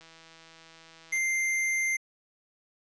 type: click train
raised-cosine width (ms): 0.2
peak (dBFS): -35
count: 191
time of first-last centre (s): 0.01-1.176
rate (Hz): 163
type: tone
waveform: square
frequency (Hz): 2093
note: C7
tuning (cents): 0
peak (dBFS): -26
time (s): 1.12-1.97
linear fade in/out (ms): 10
effects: resampled to 22050 Hz